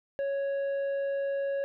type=tone with tanh clipping; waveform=sine; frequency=554.4 Hz; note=C#5; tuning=in tune; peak=-29 dBFS; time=0.19-1.64 s; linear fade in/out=0 ms; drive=6 dB; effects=none